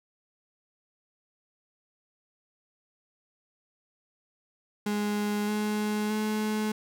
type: tone with pitch steps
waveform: 35% pulse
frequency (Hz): 207.7 / 211 / 214.3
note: G#3 / G#3 / A3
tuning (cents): 0 / +28 / -45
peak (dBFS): -25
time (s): 4.86-6.72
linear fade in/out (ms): 5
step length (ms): 620
effects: none